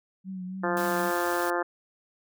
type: tone with vibrato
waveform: sine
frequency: 186.3 Hz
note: F#3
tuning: 12 cents sharp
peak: -33 dBFS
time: 0.24-1.12 s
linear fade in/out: 50 ms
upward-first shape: triangle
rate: 3.7 Hz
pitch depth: 48 cents each way
type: harmonic tone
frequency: 174.61 Hz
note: F3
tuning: in tune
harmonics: 2 / 3 / 4 / 5 / 6 / 7 / 8 / 9 / 10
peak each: -30 / -32 / -33 / -34 / -35 / -35 / -36 / -37 / -37 dBFS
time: 0.63-1.63 s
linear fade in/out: 10 ms
type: noise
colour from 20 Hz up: white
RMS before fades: -39 dBFS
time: 0.77-1.5 s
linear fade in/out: 0 ms
effects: none